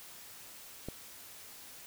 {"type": "click", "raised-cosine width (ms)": 2, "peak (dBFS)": -25, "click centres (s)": 0.886, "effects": ["white hiss -51 dBFS RMS until 1.86 s"]}